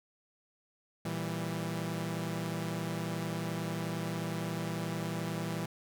sawtooth chord, E diminished, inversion second, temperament equal, 116.54 / 164.81 / 196 Hz, Bb2 / E3 / G3, 0 / 0 / 0 cents, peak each -36 / -32 / -36 dBFS, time 1.05-5.66 s, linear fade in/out 5 ms, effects none

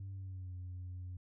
sine tone with pitch glide, 97.1 to 90.6 Hz, G2 to F#2, -16 to -36 cents, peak -40 dBFS, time 0-1.17 s, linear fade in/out 5 ms, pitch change -120 cents, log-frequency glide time 0.12-0.53 s, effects tanh soft clip ceiling -40 dBFS

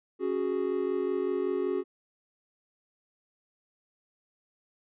triangle chord, C# suspended fourth, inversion none, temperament equal with one note detuned, 275.9 / 370 / 415.3 Hz, C#4 / F#4 / G#4, -8 / 0 / 0 cents, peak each -33 / -27 / -30 dBFS, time 0.19-1.84 s, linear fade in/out 50 ms, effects resampled to 8000 Hz

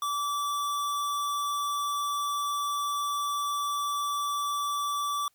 square tone, 1158 Hz, D6, 25 cents flat, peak -28 dBFS, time 0.02-5.28 s, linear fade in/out 2 ms, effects white hiss -70 dBFS RMS until 5.34 s + MP3 96 kbps

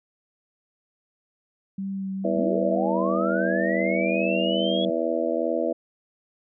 sine tone with vibrato, 193.5 Hz, G3, 22 cents flat, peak -27 dBFS, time 1.78-4.9 s, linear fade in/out 5 ms, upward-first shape sine, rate 2.2 Hz, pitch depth 14 cents each way
harmonic tone, 82.41 Hz, E2, in tune, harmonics 3 / 4 / 5 / 6 / 7 / 8, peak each -32 / -28 / -40 / -28 / -28 / -28 dBFS, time 2.24-5.73 s, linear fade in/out 10 ms
sine linear sweep, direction up, 194.9 to 3366 Hz, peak -28 dBFS, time 2.37-4.85 s, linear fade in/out 2 ms
effects none

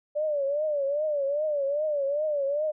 sine tone with vibrato, 583 Hz, D5, 13 cents flat, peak -24 dBFS, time 0.15-2.72 s, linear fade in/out 20 ms, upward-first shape triangle, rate 2.5 Hz, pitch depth 130 cents each way, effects none

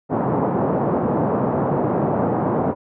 pink band-pass noise, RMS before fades -20 dBFS, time 0.09-2.75 s, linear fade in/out 50 ms, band 130 to 970 Hz, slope 24 dB/octave, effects none

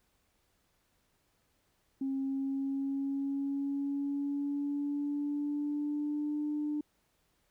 sine tone with pitch glide, 270 to 297.9 Hz, C#4 to D4, -45 to +25 cents, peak -30 dBFS, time 2.01-6.81 s, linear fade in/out 5 ms, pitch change +170 cents, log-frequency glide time 2.2-6.43 s, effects tanh soft clip ceiling -26 dBFS + pink hiss -74 dBFS RMS until 7.5 s

